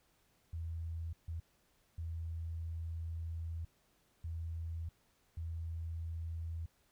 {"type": "tone bursts at uneven times", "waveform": "sine", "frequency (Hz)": 82.41, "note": "E2", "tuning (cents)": 0, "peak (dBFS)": -38, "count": 5, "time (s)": [[0.53, 1.13], [1.28, 1.4], [1.98, 3.65], [4.24, 4.89], [5.37, 6.66]], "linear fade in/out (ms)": 5, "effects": ["pink hiss -73 dBFS RMS until 6.91 s"]}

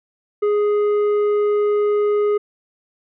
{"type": "tone with tanh clipping", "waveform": "sine", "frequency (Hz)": 415.3, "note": "G#4", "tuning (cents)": 0, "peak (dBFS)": -16, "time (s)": [0.42, 2.38], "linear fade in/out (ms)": 10, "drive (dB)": 7, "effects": []}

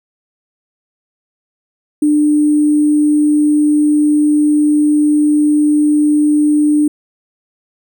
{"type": "tone with sample-and-hold", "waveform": "sine", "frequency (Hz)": 298.5, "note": "D4", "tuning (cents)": 28, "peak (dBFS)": -8, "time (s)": [2.02, 6.88], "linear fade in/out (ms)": 5, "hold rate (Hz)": 8820, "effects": []}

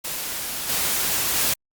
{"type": "noise with level steps", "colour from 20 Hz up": "white", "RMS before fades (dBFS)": [-29, -23, -21], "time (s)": [0.04, 1.54], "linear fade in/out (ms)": 10, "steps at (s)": [0.68, 1.35], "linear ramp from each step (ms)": 20, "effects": ["Opus 48 kbps"]}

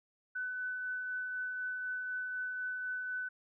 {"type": "tone with tremolo", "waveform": "sine", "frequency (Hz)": 1502, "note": "F#6", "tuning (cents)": 26, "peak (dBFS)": -34, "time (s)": [0.35, 3.29], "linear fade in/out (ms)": 10, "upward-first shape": "triangle", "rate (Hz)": 4, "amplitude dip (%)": 30, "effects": []}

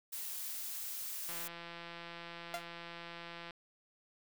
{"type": "noise", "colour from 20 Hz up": "blue", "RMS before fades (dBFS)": -42, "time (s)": [0.12, 1.48], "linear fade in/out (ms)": 10}
{"type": "click train", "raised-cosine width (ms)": 0.3, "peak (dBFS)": -31, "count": 378, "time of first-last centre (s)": [1.29, 3.508], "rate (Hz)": 170}
{"type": "tone with exponential decay", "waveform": "sawtooth", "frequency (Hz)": 690, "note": "F5", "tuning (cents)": -21, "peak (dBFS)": -30, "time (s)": [2.54, 2.68], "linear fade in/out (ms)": 1, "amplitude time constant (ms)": 29}
{"effects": []}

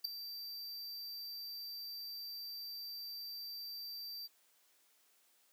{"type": "tone with ADSR envelope", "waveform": "square", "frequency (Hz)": 4675, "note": "D8", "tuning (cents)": -9, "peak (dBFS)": -30, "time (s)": [0.04, 4.28], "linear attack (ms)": 12, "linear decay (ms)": 3, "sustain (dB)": -14, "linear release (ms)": 26, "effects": ["white hiss -71 dBFS RMS until 5.52 s", "high-pass 300 Hz 12 dB/octave"]}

